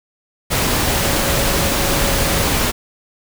sine tone in noise, 554.4 Hz, C#5, in tune, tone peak -27 dBFS, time 0.86-2.46 s, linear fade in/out 20 ms, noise pink, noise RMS -17 dBFS, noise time 0.5-2.72 s, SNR -13 dB, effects none

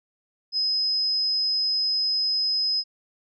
sine tone, 5070 Hz, D#8, 32 cents sharp, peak -21 dBFS, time 0.52-2.84 s, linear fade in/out 50 ms, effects none

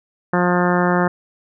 harmonic tone, 177.7 Hz, F3, 30 cents sharp, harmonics 1 / 2 / 3 / 4 / 5 / 6 / 7 / 8 / 9 / 10, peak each -18 / -21 / -23 / -24 / -25 / -26 / -26 / -27 / -28 / -28 dBFS, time 0.33-1.08 s, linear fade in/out 5 ms, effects none

